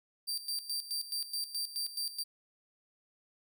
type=tone with tremolo; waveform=sawtooth; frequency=4689 Hz; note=D8; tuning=4 cents flat; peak=-30 dBFS; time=0.27-2.24 s; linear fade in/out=20 ms; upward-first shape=square; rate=4.7 Hz; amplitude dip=75%; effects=none